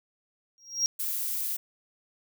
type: tone with exponential growth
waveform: triangle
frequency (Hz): 5620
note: F8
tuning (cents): +10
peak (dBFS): -18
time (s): 0.58-0.86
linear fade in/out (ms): 0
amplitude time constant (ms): 59
type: noise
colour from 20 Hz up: violet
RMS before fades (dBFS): -31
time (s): 0.99-1.57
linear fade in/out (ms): 10
effects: none